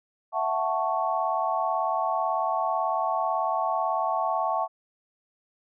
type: chord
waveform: sine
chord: F# minor seventh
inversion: third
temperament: equal with one note detuned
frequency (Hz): 661.9 / 740 / 880 / 1108.7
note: E5 / F#5 / A5 / C#6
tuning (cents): +7 / 0 / 0 / 0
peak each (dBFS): -29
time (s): 0.32-4.68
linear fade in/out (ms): 50
effects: none